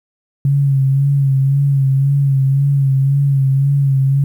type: tone with vibrato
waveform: sine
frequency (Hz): 137.6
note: C#3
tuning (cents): -12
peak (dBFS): -10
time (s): 0.45-4.24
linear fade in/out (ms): 2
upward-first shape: sine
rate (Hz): 1.9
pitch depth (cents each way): 41
effects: 8-bit